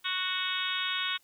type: harmonic tone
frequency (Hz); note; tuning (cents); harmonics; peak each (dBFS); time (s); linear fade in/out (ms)
370; F#4; 0; 3 / 4 / 5 / 6 / 7 / 8 / 9 / 10; -38 / -36 / -41 / -38 / -39 / -38 / -36 / -35; 0.04-1.18; 20
effects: white hiss -66 dBFS RMS until 1.23 s